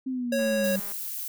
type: exponential sweep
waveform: sine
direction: down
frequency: 265 to 191.8 Hz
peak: -27 dBFS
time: 0.06-0.8 s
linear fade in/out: 10 ms
type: tone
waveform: square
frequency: 551 Hz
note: C#5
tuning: 11 cents flat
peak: -25 dBFS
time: 0.32-0.76 s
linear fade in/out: 5 ms
type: click train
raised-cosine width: 0.5 ms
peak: -32 dBFS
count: 108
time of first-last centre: 0.39-0.92 s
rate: 202 Hz
type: noise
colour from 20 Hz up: violet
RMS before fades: -34 dBFS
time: 0.64-1.28 s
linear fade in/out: 2 ms
effects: none